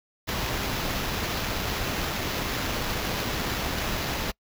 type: noise with sample-and-hold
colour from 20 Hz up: pink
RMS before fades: -29 dBFS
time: 0.27-4.32 s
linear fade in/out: 20 ms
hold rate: 8820 Hz
effects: noise-tail reverb RT60 0.1 s tail -26 dB re dry